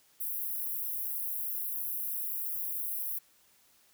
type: high-pass noise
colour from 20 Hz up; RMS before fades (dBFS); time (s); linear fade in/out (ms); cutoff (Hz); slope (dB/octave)
white; -35; 0.2-3.19; 10; 11000; 48
effects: white hiss -65 dBFS RMS until 3.93 s